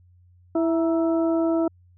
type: harmonic tone with a mistuned harmonic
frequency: 329.6 Hz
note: E4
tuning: in tune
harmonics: 1 / 2 / 3 / 4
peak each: -20 / -25 / -37 / -36 dBFS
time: 0.55-1.68 s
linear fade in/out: 5 ms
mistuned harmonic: 3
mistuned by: -76 cents
effects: added 89 Hz sine -52 dBFS peak until 1.97 s